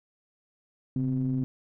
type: ring-modulated tone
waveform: triangle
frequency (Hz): 61.74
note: B1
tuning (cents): 0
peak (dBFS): -20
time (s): 0.96-1.44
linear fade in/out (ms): 0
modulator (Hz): 197
effects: none